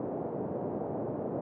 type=band-pass noise; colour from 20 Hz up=white; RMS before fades=-35 dBFS; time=0-1.41 s; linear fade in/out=2 ms; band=120 to 630 Hz; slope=24 dB/octave; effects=none